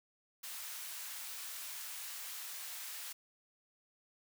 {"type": "high-pass noise", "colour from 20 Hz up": "white", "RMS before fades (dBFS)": -45, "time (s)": [0.43, 3.13], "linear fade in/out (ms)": 10, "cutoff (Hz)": 1000, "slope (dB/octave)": 12, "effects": []}